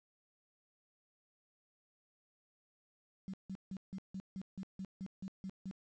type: tone bursts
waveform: sine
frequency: 190.5 Hz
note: G3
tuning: 49 cents flat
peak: -40 dBFS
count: 12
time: 3.28-5.712 s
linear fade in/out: 0 ms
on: 56 ms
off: 160 ms
effects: resampled to 16000 Hz + 11-bit